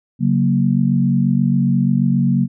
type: chord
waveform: sine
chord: F# major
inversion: second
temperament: equal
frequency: 138.59 / 185 / 233.1 Hz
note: C#3 / F#3 / A#3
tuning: 0 / 0 / 0 cents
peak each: -17 dBFS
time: 0.19-2.48 s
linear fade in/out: 50 ms
effects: none